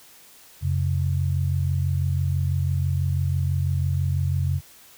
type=tone pair together; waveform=sine; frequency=89.1 / 135.17 Hz; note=F2 / C#3; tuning=+35 / -43 cents; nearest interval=perfect fifth; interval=722 cents; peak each=-22 / -24 dBFS; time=0.61-4.61 s; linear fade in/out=50 ms; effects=white hiss -50 dBFS RMS until 4.97 s